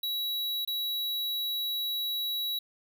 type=tone with dropouts; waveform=square; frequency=3900 Hz; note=B7; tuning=23 cents flat; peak=-30 dBFS; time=0.03-2.59 s; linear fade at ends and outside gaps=5 ms; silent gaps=0.65-0.675 s; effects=none